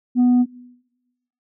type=tone; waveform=sine; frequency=246.9 Hz; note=B3; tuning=in tune; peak=-9 dBFS; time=0.15-0.46 s; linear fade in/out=50 ms; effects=noise-tail reverb RT60 1.0 s tail -23 dB re dry + tanh soft clip ceiling -11 dBFS